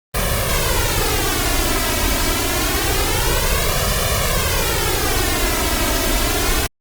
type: noise with flanger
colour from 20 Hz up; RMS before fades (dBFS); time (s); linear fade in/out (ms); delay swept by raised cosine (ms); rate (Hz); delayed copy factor
pink; -18; 0.14-6.67; 10; 1.7 to 3.1; 0.26; +0.85
effects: Opus 32 kbps